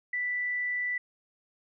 sine tone, 1975.5 Hz, B6, in tune, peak -28 dBFS, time 0.13-0.98 s, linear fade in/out 5 ms, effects none

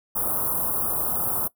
white band-stop noise, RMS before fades -25 dBFS, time 0.15-1.48 s, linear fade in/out 10 ms, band 1300 to 10000 Hz, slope 48 dB/octave, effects noise-tail reverb RT60 0.1 s tail -19 dB re dry

